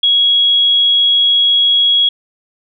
sine tone, 3322 Hz, G#7, in tune, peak -8 dBFS, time 0.03-2.09 s, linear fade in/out 5 ms, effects none

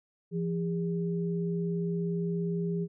sine tone pair together, 170.53 / 405.6 Hz, F3 / G#4, -41 / -41 cents, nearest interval octave + minor third, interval 1500 cents, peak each -29 / -34 dBFS, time 0.31-2.88 s, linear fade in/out 50 ms, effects none

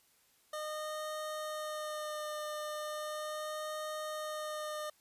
25% pulse tone with vibrato, 610 Hz, D#5, 34 cents flat, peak -34 dBFS, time 0.53-4.9 s, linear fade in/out 5 ms, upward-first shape sine, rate 0.37 Hz, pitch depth 16 cents each way, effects white hiss -69 dBFS RMS until 5 s + resampled to 32000 Hz

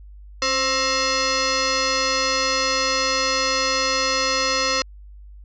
sine tone with frequency modulation, 1864.7 Hz, A#6, in tune, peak -18 dBFS, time 0.42-4.82 s, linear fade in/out 2 ms, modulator 796 Hz, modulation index 4.7, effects added 50 Hz sine -39 dBFS peak until 5.44 s

